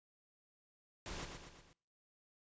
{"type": "noise with echo", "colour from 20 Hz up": "pink", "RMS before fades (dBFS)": -45, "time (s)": [1.06, 1.25], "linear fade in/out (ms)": 0, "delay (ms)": 120, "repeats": 4, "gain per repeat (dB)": -5, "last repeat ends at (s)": 1.73, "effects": ["noise-tail reverb RT60 0.6 s tail -25 dB re dry", "resampled to 16000 Hz"]}